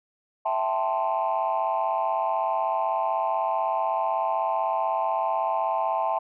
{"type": "chord", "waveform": "sine", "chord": "A minor seventh", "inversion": "second", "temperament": "equal", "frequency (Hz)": [659.3, 784, 880, 1046.5], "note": ["E5", "G5", "A5", "C6"], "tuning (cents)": [0, 0, 0, 0], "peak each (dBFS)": [-27, -28, -26, -29], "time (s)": [0.45, 6.19], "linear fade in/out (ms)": 10, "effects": ["tanh soft clip ceiling -16 dBFS"]}